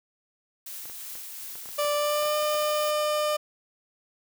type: noise with tremolo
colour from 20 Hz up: blue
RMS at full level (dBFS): -38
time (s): 0.66-2.91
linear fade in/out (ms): 5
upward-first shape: triangle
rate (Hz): 2.8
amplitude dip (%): 25
type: clicks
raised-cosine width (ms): 0.5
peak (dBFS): -31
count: 12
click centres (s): 0.856 / 0.898 / 1.154 / 1.555 / 1.658 / 1.69 / 1.849 / 2.226 / 2.257 / 2.425 / 2.547 / 2.624
type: tone with pitch glide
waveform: 30% pulse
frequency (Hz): 587.3 to 602.1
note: D5 to D5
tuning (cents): 0 to +43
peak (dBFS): -21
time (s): 1.78-3.37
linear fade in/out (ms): 10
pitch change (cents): +43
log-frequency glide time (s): 1.95-2.37
effects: none